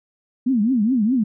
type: tone with vibrato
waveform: sine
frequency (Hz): 233.7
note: A#3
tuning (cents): +5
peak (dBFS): -15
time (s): 0.46-1.24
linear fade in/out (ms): 10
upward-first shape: triangle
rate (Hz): 4.8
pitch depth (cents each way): 290
effects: none